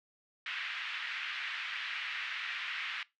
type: band-pass noise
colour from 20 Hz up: pink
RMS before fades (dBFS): -39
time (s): 0.46-3.03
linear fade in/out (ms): 2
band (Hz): 1600 to 3100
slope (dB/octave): 24
effects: noise-tail reverb RT60 0.2 s tail -20 dB re dry